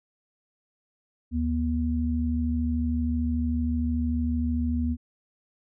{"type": "tone pair together", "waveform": "sine", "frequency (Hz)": [75.94, 241.1], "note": ["D#2", "B3"], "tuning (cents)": [-41, -41], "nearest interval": "octave + minor sixth", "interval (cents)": 2000, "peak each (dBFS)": -26, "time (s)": [1.31, 4.97], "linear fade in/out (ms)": 50, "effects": []}